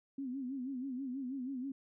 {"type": "tone with vibrato", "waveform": "sine", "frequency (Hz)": 261.6, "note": "C4", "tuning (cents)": 0, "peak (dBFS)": -37, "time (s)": [0.18, 1.72], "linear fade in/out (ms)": 5, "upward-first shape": "sine", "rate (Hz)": 6.2, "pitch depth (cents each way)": 110, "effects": []}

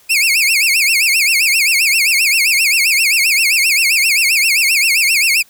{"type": "tone with vibrato", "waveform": "sawtooth", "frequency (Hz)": 2419, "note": "D#7", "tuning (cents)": -49, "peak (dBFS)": -7, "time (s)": [0.09, 5.43], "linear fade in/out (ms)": 20, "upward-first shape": "sine", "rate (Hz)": 7.6, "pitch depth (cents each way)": 220, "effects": ["white hiss -49 dBFS RMS until 5.49 s"]}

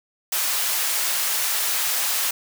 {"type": "high-pass noise", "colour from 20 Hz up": "white", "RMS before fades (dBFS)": -23, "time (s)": [0.32, 2.31], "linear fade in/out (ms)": 5, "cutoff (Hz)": 680, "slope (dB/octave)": 12, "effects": []}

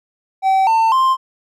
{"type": "tone with pitch steps", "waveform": "triangle", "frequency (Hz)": [768, 897.6, 1049.1], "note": ["G5", "A5", "C6"], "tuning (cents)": [-36, 34, 4], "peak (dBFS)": -9, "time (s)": [0.42, 1.17], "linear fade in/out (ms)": 50, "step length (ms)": 250, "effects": []}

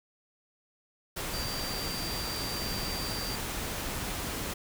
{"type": "tone in noise", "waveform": "sine", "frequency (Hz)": 4699, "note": "D8", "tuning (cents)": 0, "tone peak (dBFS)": -37, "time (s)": [1.33, 3.36], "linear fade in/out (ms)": 10, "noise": "pink", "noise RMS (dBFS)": -35, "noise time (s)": [1.16, 4.54], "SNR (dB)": -5, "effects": []}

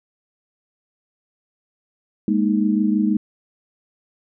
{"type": "chord", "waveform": "sine", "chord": "Ab suspended second", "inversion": "none", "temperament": "equal with one note detuned", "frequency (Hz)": [206.9, 233.1, 311.1], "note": ["Ab3", "Bb3", "Eb4"], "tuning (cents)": [-6, 0, 0], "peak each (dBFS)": [-18, -22, -21], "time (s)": [2.28, 3.17], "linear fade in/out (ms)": 2, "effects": []}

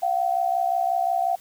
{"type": "tone pair together", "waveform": "sine", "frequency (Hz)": [694, 759.6], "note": ["F5", "F#5"], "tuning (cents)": [-11, 45], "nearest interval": "major second", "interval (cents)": 156, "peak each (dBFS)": -23, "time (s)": [0.02, 1.36], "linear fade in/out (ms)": 10, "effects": ["white hiss -51 dBFS RMS until 1.4 s"]}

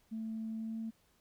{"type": "tone with pitch glide", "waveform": "sine", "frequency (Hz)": [221.9, 224], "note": ["A3", "A3"], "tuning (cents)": [15, 31], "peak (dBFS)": -36, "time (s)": [0.11, 0.91], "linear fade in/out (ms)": 20, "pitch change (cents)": 16, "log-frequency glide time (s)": [0.54, 0.78], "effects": ["tanh soft clip ceiling -32 dBFS", "pink hiss -71 dBFS RMS until 1.2 s"]}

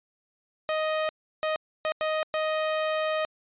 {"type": "tone bursts at uneven times", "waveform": "sawtooth", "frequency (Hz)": 624, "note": "D#5", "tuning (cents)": 5, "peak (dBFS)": -21, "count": 5, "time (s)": [[0.69, 1.09], [1.43, 1.56], [1.85, 1.92], [2.01, 2.23], [2.34, 3.25]], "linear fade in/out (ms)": 0, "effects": ["resampled to 8000 Hz"]}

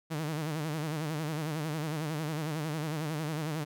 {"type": "tone with vibrato", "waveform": "sawtooth", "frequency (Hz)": 154.5, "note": "D#3", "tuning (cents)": -12, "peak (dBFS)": -28, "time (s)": [0.1, 3.65], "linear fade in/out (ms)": 20, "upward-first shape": "sine", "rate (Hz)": 11, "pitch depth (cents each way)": 100, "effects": []}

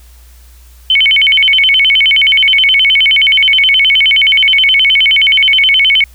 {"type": "tone with vibrato", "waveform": "sine", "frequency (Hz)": 2608, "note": "E7", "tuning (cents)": -19, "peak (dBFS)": -5, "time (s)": [0.9, 6.04], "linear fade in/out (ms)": 2, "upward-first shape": "square", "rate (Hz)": 9.5, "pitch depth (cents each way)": 280, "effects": ["added 60 Hz sine -36 dBFS peak until 6.14 s", "white hiss -46 dBFS RMS until 6.14 s"]}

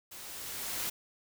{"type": "noise with level ramp", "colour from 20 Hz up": "white", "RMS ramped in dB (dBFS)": [-47, -34], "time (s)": [0.11, 0.9], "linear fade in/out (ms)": 10, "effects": []}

